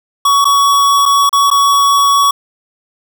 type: tone with dropouts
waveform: square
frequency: 1124 Hz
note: C#6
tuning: 24 cents sharp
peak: -8 dBFS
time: 0.25-2.31 s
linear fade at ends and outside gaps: 5 ms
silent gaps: 0.445-0.452 / 1.056-1.059 / 1.294-1.328 / 1.503-1.512 s
effects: none